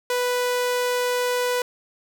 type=tone; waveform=sawtooth; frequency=493.9 Hz; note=B4; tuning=in tune; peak=-17 dBFS; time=0.1-1.62 s; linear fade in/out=2 ms; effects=none